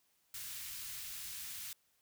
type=band-stop noise; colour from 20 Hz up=white; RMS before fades=-45 dBFS; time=0.34-1.73 s; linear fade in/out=2 ms; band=120 to 1800 Hz; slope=12 dB/octave; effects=white hiss -75 dBFS RMS until 2.01 s